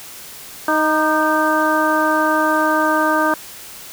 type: harmonic tone with a mistuned harmonic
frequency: 311.1 Hz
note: D#4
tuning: in tune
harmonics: 1 / 2 / 3 / 4 / 5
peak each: -20 / -20 / -20 / -20 / -20 dBFS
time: 0.68-3.34 s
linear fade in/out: 2 ms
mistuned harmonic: 4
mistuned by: -40 cents
effects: white hiss -36 dBFS RMS until 3.92 s